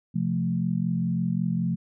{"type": "chord", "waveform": "sine", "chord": "F major", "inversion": "second", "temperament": "equal", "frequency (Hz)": [130.81, 174.61, 220], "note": ["C3", "F3", "A3"], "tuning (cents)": [0, 0, 0], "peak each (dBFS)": [-30, -25, -29], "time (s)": [0.14, 1.76], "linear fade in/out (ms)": 20, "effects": []}